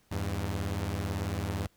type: beating tone pair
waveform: sawtooth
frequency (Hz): 82.41 / 100.41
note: E2 / G2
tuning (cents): 0 / +42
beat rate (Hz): 18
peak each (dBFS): -30 / -29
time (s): 0.11-1.67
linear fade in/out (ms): 10
effects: pink hiss -67 dBFS RMS until 1.76 s